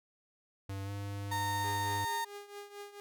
square tone with pitch glide, 98 to 100.52 Hz, G2 to G2, 0 to +44 cents, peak -38 dBFS, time 0.69-2.05 s, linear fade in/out 5 ms, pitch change +44 cents, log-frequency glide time 0.84-0.9 s
35% pulse tone, 920 Hz, A#5, 23 cents flat, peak -31 dBFS, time 1.31-2.25 s, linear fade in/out 10 ms
sawtooth tone with tremolo, 407.5 Hz, G#4, 33 cents flat, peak -38 dBFS, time 1.64-3 s, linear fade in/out 0 ms, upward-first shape triangle, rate 4.5 Hz, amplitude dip 80%
effects none

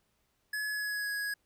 square tone with pitch glide, 1700 to 1664.1 Hz, G#6 to G#6, +40 to +3 cents, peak -33 dBFS, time 0.53-1.34 s, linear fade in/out 5 ms, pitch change -37 cents, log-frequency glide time 0.69-1.1 s, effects pink hiss -75 dBFS RMS until 1.45 s

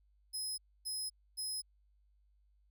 20% pulse tone bursts, 5100 Hz, D#8, 42 cents sharp, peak -32 dBFS, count 3, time 0.33-1.62 s, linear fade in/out 20 ms, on 250 ms, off 270 ms, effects added 50 Hz sine -67 dBFS peak until 2.7 s

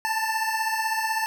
25% pulse beating tone pair, 880 / 896 Hz, A5 / A5, 0 / +31 cents, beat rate 16 Hz, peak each -22 / -25 dBFS, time 0.05-1.26 s, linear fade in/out 0 ms, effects none

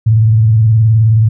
sine tone with vibrato, 110.8 Hz, A2, 13 cents sharp, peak -5 dBFS, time 0.06-1.29 s, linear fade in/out 10 ms, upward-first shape square, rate 19 Hz, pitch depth 64 cents each way, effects none

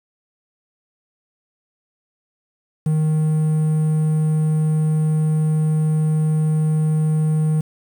triangle tone with quantisation, 155.56 Hz, D#3, in tune, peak -13 dBFS, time 2.86-7.61 s, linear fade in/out 5 ms, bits 7, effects none

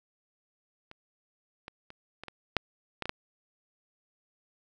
clicks, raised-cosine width 0.3 ms, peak -30 / -25 / -30 / -25 / -25 / -8 / -17 / -19 / -13 dBFS, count 9, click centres 0.914 / 1.681 / 1.904 / 2.236 / 2.283 / 2.567 / 3.023 / 3.056 / 3.094 s, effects none

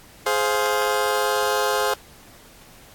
20% pulse chord, F minor, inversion first, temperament just, 419.1 / 523.8 / 698.5 Hz, Ab4 / C5 / F5, +16 / +2 / 0 cents, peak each -18 / -18 / -22 dBFS, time 0.26-1.94 s, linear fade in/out 5 ms, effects pink hiss -48 dBFS RMS until 2.94 s + AAC 64 kbps

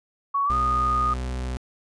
sine tone with pitch glide, 1118 to 1233.4 Hz, C#6 to D#6, +14 to -16 cents, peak -20 dBFS, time 0.34-1.14 s, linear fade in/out 10 ms, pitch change +170 cents, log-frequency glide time 0.45-0.54 s
40% pulse tone, 63.1 Hz, B1, 38 cents sharp, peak -26 dBFS, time 0.5-1.57 s, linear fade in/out 0 ms
effects resampled to 22050 Hz

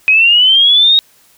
sine linear sweep, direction up, 2500 to 3779 Hz, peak -5 dBFS, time 0.08-0.99 s, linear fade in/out 0 ms, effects white hiss -49 dBFS RMS until 1.37 s

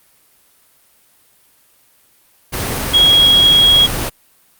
sine tone in noise, 3300 Hz, G#7, 12 cents flat, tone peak -6 dBFS, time 2.93-3.87 s, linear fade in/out 20 ms, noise pink, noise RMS -20 dBFS, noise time 2.52-4.1 s, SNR +11 dB, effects white hiss -53 dBFS RMS until 4.59 s + Opus 32 kbps

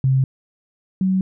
sine tone pair in turn, 132.6 / 188.5 Hz, C3 / F#3, +23 / +32 cents, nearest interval tritone, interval 609 cents, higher second, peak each -13 / -15 dBFS, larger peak first, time 0.04-0.24 / 1.01-1.21 s, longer neither, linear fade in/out 2 ms, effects none

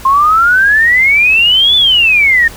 sine exponential two-way sweep, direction up then down, 1053 to 3520 to 1806 Hz, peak -5 dBFS, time 0.05-2.48 s, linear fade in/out 5 ms, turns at 1.76 s, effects added 60 Hz sine -33 dBFS peak until 2.56 s + pink hiss -32 dBFS RMS until 2.56 s

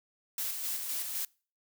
blue noise with tremolo, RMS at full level -34 dBFS, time 0.38-1.25 s, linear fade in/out 2 ms, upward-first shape square, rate 3.9 Hz, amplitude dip 35%, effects noise-tail reverb RT60 0.4 s tail -26 dB re dry

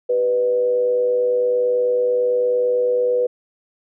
sine tone with frequency modulation, 493.9 Hz, B4, in tune, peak -15 dBFS, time 0.09-3.27 s, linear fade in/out 10 ms, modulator 109 Hz, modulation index 0.37, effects none

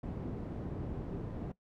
white low-pass noise, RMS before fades -40 dBFS, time 0.03-1.52 s, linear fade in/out 5 ms, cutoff 260 Hz, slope 12 dB/octave, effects noise-tail reverb RT60 0.1 s tail -18 dB re dry

